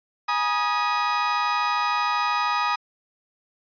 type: chord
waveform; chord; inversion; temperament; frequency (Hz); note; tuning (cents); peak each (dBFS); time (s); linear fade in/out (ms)
35% pulse; G# minor; none; equal with one note detuned; 830.6 / 963.5 / 1244.5; G#5 / B5 / D#6; 0 / -43 / 0; -27 / -24 / -22; 0.28-2.76; 10
effects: resampled to 11025 Hz